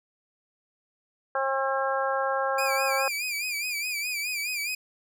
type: harmonic tone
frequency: 269.1 Hz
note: C4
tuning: 49 cents sharp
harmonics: 2 / 3 / 4 / 5 / 6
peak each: -28 / -30 / -31 / -32 / -33 dBFS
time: 1.35-3.08 s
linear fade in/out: 2 ms
type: tone with vibrato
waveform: sawtooth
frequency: 2397 Hz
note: D7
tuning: 35 cents sharp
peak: -25 dBFS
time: 2.58-4.75 s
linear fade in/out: 5 ms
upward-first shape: sine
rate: 4.8 Hz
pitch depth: 88 cents each way
effects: none